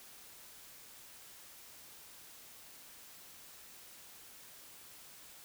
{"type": "silence", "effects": ["white hiss -55 dBFS RMS until 5.44 s"]}